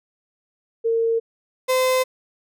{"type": "tone pair in turn", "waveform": ["sine", "35% pulse"], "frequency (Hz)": [456.8, 514.5], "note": ["A#4", "C5"], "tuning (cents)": [-35, -29], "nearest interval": "major second", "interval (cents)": 206, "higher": "second", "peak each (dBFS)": [-17, -15], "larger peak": "second", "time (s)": [[0.84, 1.2], [1.68, 2.04]], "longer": "neither", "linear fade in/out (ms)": 20, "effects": []}